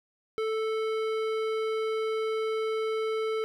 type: tone with hard clipping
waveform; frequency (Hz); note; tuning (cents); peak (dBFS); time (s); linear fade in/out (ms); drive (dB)
sine; 440; A4; 0; -29; 0.38-3.44; 0; 14
effects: none